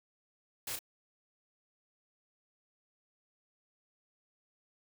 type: noise with echo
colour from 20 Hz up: white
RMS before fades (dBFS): -39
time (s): 0.67-0.76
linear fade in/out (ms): 5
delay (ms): 31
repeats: 1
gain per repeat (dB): -5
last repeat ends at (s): 0.791
effects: none